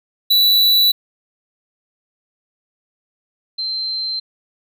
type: tone pair in turn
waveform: square / sine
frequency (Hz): 3951 / 4119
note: B7 / C8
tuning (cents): 0 / -28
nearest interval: minor second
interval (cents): 72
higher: second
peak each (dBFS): -11 / -20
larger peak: first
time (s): 0.3-0.92 / 3.58-4.2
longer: neither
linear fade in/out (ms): 10
effects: none